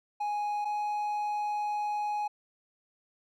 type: tone pair in turn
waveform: triangle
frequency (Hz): 830.6 / 835.1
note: G#5 / G#5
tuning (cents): 0 / +9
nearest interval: unison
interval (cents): 9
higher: second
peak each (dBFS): -27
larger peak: neither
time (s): 0.2-0.65 / 0.65-2.28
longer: second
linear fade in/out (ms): 10
effects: none